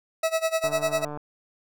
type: tone with tremolo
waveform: 40% pulse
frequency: 648 Hz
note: E5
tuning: 30 cents flat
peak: -19 dBFS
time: 0.23-1.05 s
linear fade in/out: 5 ms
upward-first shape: sine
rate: 10 Hz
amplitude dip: 90%
type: click train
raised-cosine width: 1 ms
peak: -22 dBFS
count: 80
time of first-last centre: 0.64-1.174 s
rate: 148 Hz
effects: none